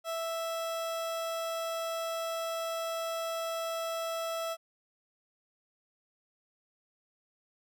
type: tone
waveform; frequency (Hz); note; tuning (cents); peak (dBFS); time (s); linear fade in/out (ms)
30% pulse; 659.3; E5; 0; -30; 0.04-4.57; 50
effects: none